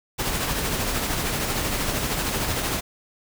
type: noise with tremolo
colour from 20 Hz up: pink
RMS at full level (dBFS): -24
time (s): 0.18-2.81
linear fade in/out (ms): 20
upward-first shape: sine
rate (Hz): 13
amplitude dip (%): 35
effects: none